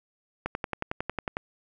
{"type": "click train", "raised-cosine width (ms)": 0.5, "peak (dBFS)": -14, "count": 11, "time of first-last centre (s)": [0.46, 1.369], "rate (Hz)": 11, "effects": []}